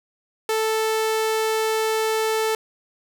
sawtooth tone, 440 Hz, A4, in tune, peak -16 dBFS, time 0.49-2.55 s, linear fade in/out 2 ms, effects none

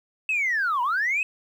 sine linear two-way sweep, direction down then up, 2647 to 932.3 to 2608 Hz, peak -20 dBFS, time 0.29-1.23 s, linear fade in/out 2 ms, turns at 0.82 s, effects tanh soft clip ceiling -18 dBFS + 9-bit

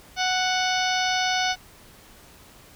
harmonic tone with a mistuned harmonic, 740 Hz, F#5, in tune, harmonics 1 / 2 / 3 / 4 / 5 / 6 / 7 / 8, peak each -25 / -28 / -30 / -31 / -32 / -33 / -33 / -34 dBFS, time 0.16-1.56 s, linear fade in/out 50 ms, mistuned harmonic 5, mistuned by -38 cents, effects pink hiss -50 dBFS RMS until 2.75 s

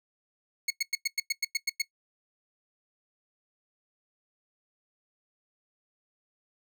20% pulse tone bursts, 2188 Hz, C#7, 23 cents flat, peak -20 dBFS, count 10, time 0.68-1.82 s, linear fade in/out 5 ms, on 24 ms, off 100 ms, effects noise-tail reverb RT60 0.1 s tail -18 dB re dry

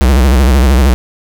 square tone with vibrato, 65.41 Hz, C2, in tune, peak -6 dBFS, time 0.01-0.94 s, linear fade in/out 0 ms, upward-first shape sine, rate 13 Hz, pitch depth 150 cents each way, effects none

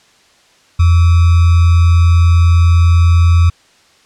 sine tone with sample-and-hold, 85 Hz, F2, 46 cents flat, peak -5 dBFS, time 0.79-3.5 s, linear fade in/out 10 ms, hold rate 1225 Hz, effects white hiss -49 dBFS RMS until 4.05 s + low-pass 6000 Hz 12 dB/octave

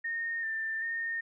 sine tone with pitch steps, 1841 / 1785 / 1833 Hz, A#6 / A6 / A#6, -22 / +24 / -30 cents, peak -31 dBFS, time 0.04-1.21 s, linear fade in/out 10 ms, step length 390 ms, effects none

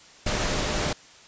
sine tone in noise, 601 Hz, D5, 40 cents sharp, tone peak -35 dBFS, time 0.26-0.93 s, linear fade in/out 5 ms, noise pink, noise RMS -26 dBFS, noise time 0.26-0.93 s, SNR -12 dB, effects white hiss -50 dBFS RMS until 1.27 s + resampled to 16000 Hz

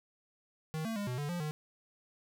square tone with pitch steps, 157.3 / 225.2 / 203.7 / 124.8 / 145.6 / 175.1 / 152.2 Hz, D#3 / A3 / G#3 / B2 / D3 / F3 / D#3, +19 / +40 / -33 / +19 / -15 / +5 / -38 cents, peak -35 dBFS, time 0.74-1.51 s, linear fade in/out 0 ms, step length 110 ms, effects none

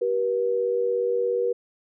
sine tone pair together, 384.3 / 481.3 Hz, G4 / B4, -34 / -45 cents, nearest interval major third, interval 389 cents, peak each -27 / -22 dBFS, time 0.01-1.53 s, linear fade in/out 10 ms, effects none

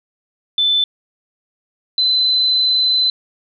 sine tone pair in turn, 3520 / 4037 Hz, A7 / B7, 0 / +37 cents, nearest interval major second, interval 237 cents, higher second, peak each -12 dBFS, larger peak neither, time 0.58-0.84 / 1.98-3.1 s, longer second, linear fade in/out 2 ms, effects none

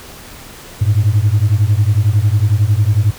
sine beating tone pair, 99 / 110 Hz, G2 / A2, +18 / 0 cents, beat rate 11 Hz, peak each -11 dBFS, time 0.81-3.11 s, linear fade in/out 10 ms, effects tanh soft clip ceiling -5 dBFS + pink hiss -35 dBFS RMS until 3.18 s

